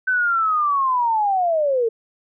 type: linear sweep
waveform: sine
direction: down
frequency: 1532 to 440 Hz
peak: -16 dBFS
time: 0.07-1.89 s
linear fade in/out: 10 ms
effects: none